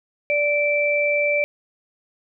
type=tone pair together; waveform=sine; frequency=585 / 2335 Hz; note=D5 / D7; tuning=-7 / -11 cents; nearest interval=2 octaves; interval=2396 cents; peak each=-20 dBFS; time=0.3-1.44 s; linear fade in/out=0 ms; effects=none